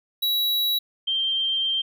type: tone pair in turn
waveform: square / sine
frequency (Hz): 3900 / 3156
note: B7 / G7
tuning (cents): -23 / +11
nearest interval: major third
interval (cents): 366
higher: first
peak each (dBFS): -21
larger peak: neither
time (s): 0.22-0.79 / 1.07-1.82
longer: second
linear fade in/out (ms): 10
effects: none